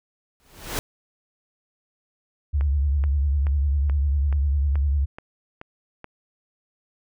pink noise with exponential growth, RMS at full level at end -24 dBFS, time 0.4-0.79 s, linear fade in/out 0 ms, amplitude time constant 83 ms
sine tone with vibrato, 70.8 Hz, C#2, 37 cents sharp, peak -18 dBFS, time 2.53-5.06 s, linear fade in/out 20 ms, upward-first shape sine, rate 10 Hz, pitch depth 96 cents each way
click train, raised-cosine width 0.5 ms, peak -22 dBFS, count 9, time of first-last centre 2.61-6.043 s, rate 2.33 Hz
effects none

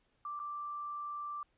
sine tone with dropouts, 1174.7 Hz, D6, in tune, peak -38 dBFS, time 0.25-1.43 s, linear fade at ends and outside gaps 2 ms, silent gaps 0.393-0.399 s, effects pink hiss -75 dBFS RMS until 1.57 s + resampled to 8000 Hz

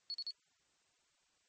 sine tone bursts, 4384 Hz, C#8, 20 cents flat, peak -38 dBFS, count 3, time 0.1-0.307 s, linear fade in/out 0 ms, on 41 ms, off 42 ms, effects white hiss -75 dBFS RMS until 1.48 s + MP3 32 kbps

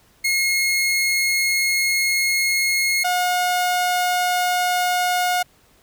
sawtooth tone pair in turn, 2159 / 720.5 Hz, C#7 / F#5, -46 / -46 cents, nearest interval octave + perfect fifth, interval 1900 cents, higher first, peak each -14 dBFS, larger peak neither, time 0.24-3.04 / 3.04-5.43 s, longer first, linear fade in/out 10 ms, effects pink hiss -56 dBFS RMS until 5.82 s

